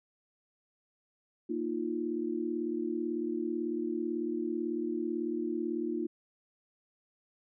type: chord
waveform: sine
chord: Bb suspended fourth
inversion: none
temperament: equal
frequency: 233.1 / 311.1 / 349.2 Hz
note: Bb3 / Eb4 / F4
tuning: 0 / 0 / 0 cents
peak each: -37 / -35 / -34 dBFS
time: 1.49-6.07 s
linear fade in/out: 10 ms
effects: none